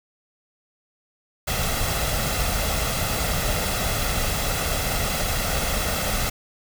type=noise with comb filter; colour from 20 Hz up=pink; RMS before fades=-24 dBFS; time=1.47-6.3 s; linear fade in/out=10 ms; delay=1.5 ms; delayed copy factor=+0.55; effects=none